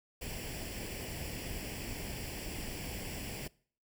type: noise with comb filter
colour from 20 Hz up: pink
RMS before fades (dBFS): -41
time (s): 0.21-3.48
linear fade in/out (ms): 10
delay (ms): 0.39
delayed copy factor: +0.7
effects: noise-tail reverb RT60 0.5 s tail -23 dB re dry